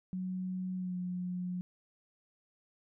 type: tone with pitch glide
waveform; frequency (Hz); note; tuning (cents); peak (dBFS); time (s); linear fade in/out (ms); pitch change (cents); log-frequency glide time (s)
sine; 184.8 to 180.16; F#3 to F#3; -2 to -46; -34; 0.13-1.61; 0; -44; 0.76-0.97
effects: none

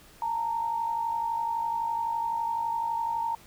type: tone pair together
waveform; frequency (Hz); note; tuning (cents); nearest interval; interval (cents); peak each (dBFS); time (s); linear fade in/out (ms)
sine; 872 / 923.9; A5 / A#5; -16 / -16; minor second; 100; -35 / -27; 0.22-3.35; 2
effects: pink hiss -54 dBFS RMS until 3.46 s

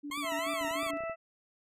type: tone with tremolo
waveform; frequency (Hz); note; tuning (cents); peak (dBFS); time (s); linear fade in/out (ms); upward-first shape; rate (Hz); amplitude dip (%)
sine; 290; D4; -22; -37; 0.03-0.99; 20; square; 6.9; 65
type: tone with vibrato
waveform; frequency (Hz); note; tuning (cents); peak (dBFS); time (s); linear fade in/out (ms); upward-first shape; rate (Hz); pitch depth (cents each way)
20% pulse; 1046.5; C6; 0; -30; 0.11-0.91; 5; triangle; 3.1; 240
type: harmonic tone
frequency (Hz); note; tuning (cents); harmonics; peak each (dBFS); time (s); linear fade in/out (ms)
659.3; E5; 0; 1 / 2 / 3 / 4; -35 / -41 / -45 / -47; 0.22-1.16; 50
type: clicks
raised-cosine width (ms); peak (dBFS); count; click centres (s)
2; -37; 9; 0.612 / 0.648 / 0.711 / 0.832 / 0.865 / 0.935 / 1.006 / 1.037 / 1.097
effects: resampled to 32000 Hz

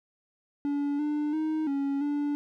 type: tone with pitch steps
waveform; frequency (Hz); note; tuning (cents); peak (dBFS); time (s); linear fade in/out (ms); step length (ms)
triangle; 286.4 / 297.6 / 312.7 / 278.4 / 290.4; D4 / D4 / D#4 / C#4 / D4; -43 / +23 / +9 / +8 / -19; -24; 0.65-2.35; 0; 340
effects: none

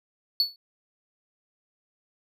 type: tone with exponential decay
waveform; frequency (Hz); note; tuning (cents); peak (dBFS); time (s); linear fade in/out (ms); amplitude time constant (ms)
triangle; 4435; C#8; 0; -15; 0.4-0.56; 1; 34
effects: none

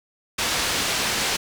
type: low-pass noise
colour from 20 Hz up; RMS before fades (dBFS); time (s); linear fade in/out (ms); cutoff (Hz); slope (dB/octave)
white; -24; 0.38-1.37; 10; 5600; 12
effects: none

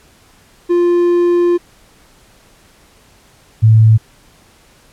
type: tone pair in turn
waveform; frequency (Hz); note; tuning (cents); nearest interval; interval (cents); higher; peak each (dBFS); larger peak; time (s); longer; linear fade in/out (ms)
triangle / sine; 349.2 / 110.44; F4 / A2; 0 / +7; octave + minor sixth; 1993; first; -7 / -4; second; 0.69-1.58 / 3.62-3.98; first; 20
effects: pink hiss -48 dBFS RMS until 4.92 s + low-pass 12000 Hz 12 dB/octave

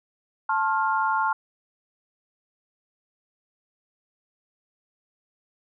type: chord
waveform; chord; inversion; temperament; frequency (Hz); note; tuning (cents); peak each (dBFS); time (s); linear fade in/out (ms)
sine; F major; first; equal with one note detuned; 880 / 1072.2 / 1396.9; A5 / C6 / F6; 0 / +42 / 0; -24 / -26 / -26; 0.49-1.33; 5
effects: none

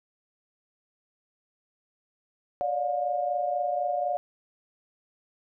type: tone cluster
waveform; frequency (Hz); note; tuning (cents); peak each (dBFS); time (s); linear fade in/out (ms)
sine; 573 / 597 / 714; D5 / D5 / F5; -43 / +28 / +38; -33 / -31 / -27; 2.61-4.17; 0
effects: none

